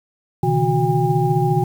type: tone cluster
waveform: sine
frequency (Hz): 125.6 / 144.8 / 159.6 / 366.5 / 806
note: B2 / D3 / D#3 / F#4 / G5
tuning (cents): +30 / -24 / +44 / -16 / +48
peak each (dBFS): -21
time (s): 0.43-1.64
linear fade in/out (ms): 5
effects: 7-bit